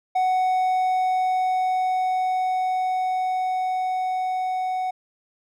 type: tone with level ramp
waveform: triangle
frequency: 743 Hz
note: F#5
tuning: 7 cents sharp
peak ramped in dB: -16 to -21 dBFS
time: 0.15-4.91 s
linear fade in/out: 10 ms
effects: none